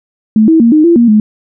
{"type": "tone with pitch steps", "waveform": "sine", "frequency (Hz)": [217.3, 323.1, 232.2, 307.6, 340, 236.1, 213.2], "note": ["A3", "E4", "A#3", "D#4", "F4", "A#3", "G#3"], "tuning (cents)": [-21, -35, -7, -20, -46, 22, 46], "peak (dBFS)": -3, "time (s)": [0.36, 1.2], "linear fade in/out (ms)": 2, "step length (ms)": 120, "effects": []}